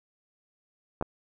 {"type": "clicks", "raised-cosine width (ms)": 1, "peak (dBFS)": -16, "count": 2, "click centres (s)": [1.012, 1.025], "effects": []}